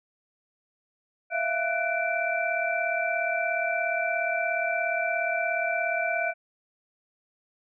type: tone cluster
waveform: sine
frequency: 656 / 693 / 1493 / 2337 Hz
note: E5 / F5 / F#6 / D7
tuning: -9 / -14 / +15 / -9 cents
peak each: -30 dBFS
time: 1.3-6.34 s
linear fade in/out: 50 ms
effects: none